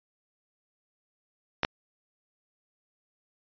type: clicks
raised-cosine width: 0.3 ms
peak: -9 dBFS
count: 2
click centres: 1.633 / 1.649 s
effects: resampled to 11025 Hz